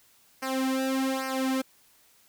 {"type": "tone with flanger", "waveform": "sawtooth", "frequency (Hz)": 264.2, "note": "C4", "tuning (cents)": 17, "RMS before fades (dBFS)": -28, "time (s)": [0.42, 1.62], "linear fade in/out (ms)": 10, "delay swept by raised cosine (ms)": [0.27, 2.87], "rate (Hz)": 1.2, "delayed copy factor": -0.95, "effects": ["white hiss -61 dBFS RMS until 2.28 s"]}